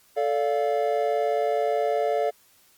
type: chord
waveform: triangle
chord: D minor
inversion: second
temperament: equal with one note detuned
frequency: 440 / 579.6 / 698.5 Hz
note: A4 / D5 / F5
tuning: 0 / -23 / 0 cents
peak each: -24 dBFS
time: 0.16-2.31 s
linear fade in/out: 20 ms
effects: white hiss -59 dBFS RMS until 2.77 s + Opus 48 kbps